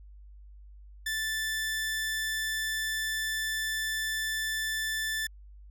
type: tone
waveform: sawtooth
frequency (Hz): 1760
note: A6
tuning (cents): 0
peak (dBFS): -26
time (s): 1.06-5.27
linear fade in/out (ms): 5
effects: added 50 Hz sine -47 dBFS peak until 5.7 s